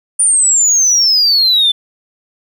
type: exponential sweep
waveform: sine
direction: down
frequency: 9420 to 3491 Hz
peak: -6 dBFS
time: 0.19-1.72 s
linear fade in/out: 10 ms
effects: tanh soft clip ceiling -5 dBFS + 8-bit